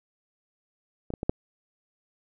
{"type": "clicks", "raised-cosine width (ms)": 2, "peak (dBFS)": [-21, -18, -17, -8], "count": 4, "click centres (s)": [1.104, 1.138, 1.231, 1.295], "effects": []}